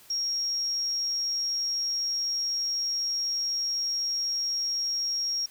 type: tone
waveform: sine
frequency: 5588 Hz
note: F8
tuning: in tune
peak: -26 dBFS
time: 0.1-5.46 s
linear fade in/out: 5 ms
effects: white hiss -54 dBFS RMS until 5.5 s